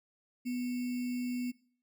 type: tone with sample-and-hold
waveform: sine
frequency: 247.1 Hz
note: B3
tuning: 1 cent sharp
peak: -32 dBFS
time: 0.45-1.52 s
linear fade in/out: 20 ms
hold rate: 2450 Hz
effects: noise-tail reverb RT60 0.5 s tail -20 dB re dry